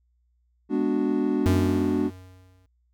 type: chord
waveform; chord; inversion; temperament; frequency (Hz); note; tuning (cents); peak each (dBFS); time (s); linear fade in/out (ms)
triangle; G# half-diminished seventh; none; equal with one note detuned; 206.9 / 246.9 / 293.7 / 370; G#3 / B3 / D4 / F#4; -6 / 0 / 0 / 0; -27 / -25 / -23 / -26; 0.69-2.11; 50
type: tone with exponential decay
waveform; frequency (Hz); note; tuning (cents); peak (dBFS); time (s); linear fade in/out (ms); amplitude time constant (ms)
square; 92.5; F#2; 0; -19; 1.46-2.66; 0; 260
effects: added 60 Hz sine -64 dBFS peak until 2.93 s